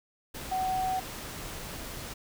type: tone in noise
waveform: sine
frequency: 750 Hz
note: F#5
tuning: 23 cents sharp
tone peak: -27 dBFS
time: 0.51-1 s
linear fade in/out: 10 ms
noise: pink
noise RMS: -40 dBFS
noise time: 0.34-2.14 s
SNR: +10 dB
effects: none